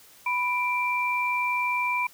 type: tone pair together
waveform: sine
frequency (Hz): 990 / 2355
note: B5 / D7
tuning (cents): +4 / +4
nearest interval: octave + minor third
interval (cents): 1500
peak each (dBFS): -26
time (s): 0.26-2.07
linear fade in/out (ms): 5
effects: white hiss -53 dBFS RMS until 2.13 s